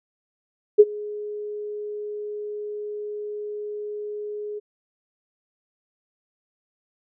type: tone with ADSR envelope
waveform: sine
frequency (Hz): 418.1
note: G#4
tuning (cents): +12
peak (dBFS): -5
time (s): 0.78-4.6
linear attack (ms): 21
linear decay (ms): 41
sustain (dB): -24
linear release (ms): 21
effects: none